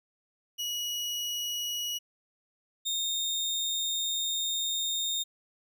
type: tone pair in turn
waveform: 30% pulse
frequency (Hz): 2912 / 3669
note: F#7 / A#7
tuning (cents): -28 / -28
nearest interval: major third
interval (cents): 400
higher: second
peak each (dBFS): -28 / -26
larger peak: second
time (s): 0.58-1.99 / 2.85-5.24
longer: second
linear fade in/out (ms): 20
effects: none